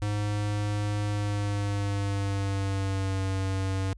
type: tone with pitch glide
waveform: square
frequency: 103.83 to 95.76 Hz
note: G#2 to G2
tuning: 0 to -40 cents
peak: -27 dBFS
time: 0.02-3.93 s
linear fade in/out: 0 ms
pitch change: -140 cents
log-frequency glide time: 1.05-3.21 s
effects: added 50 Hz sine -45 dBFS peak until 3.97 s + resampled to 22050 Hz